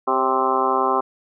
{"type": "harmonic tone with a mistuned harmonic", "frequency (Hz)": 130.8, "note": "C3", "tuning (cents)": 0, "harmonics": [2, 3, 4, 5, 6, 7, 8, 9, 10], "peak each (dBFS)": [-30, -24, -28, -30, -23, -31, -21, -27, -27], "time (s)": [0.07, 1.01], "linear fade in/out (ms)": 10, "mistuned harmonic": 4, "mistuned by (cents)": 52, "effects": []}